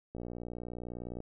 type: click train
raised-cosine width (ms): 2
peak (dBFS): -28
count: 64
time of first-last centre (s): 0.15-1.204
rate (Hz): 59.8
effects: none